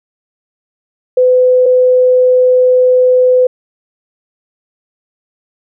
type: tone pair in turn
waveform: sine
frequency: 505 / 505 Hz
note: B4 / B4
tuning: +39 / +39 cents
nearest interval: unison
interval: 0 cents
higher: neither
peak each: -5 dBFS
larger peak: neither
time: 1.17-1.66 / 1.66-3.47 s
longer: second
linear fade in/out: 5 ms
effects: none